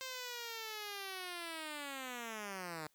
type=linear sweep; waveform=5% pulse; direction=down; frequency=526 to 150 Hz; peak=-31 dBFS; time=0.01-2.87 s; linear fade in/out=0 ms; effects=white hiss -74 dBFS RMS until 2.94 s